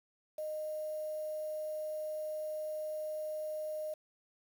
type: tone with quantisation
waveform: sine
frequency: 616 Hz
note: D#5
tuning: 17 cents flat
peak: -36 dBFS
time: 0.38-3.94 s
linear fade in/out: 5 ms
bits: 9
effects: none